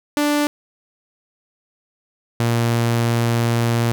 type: tone pair in turn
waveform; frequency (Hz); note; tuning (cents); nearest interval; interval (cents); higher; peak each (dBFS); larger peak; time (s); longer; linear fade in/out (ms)
sawtooth; 293.7 / 117.2; D4 / A#2; 0 / +10; octave + major third; 1590; first; -12; neither; 0.17-0.47 / 2.4-3.92; second; 0
effects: none